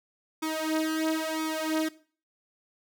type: tone with flanger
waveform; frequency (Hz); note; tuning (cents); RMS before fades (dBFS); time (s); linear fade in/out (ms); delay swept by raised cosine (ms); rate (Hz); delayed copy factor
sawtooth; 316.2; D#4; +28; -29; 0.42-1.89; 10; 0.85 to 3.85; 0.99; +0.9
effects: noise-tail reverb RT60 0.4 s tail -17 dB re dry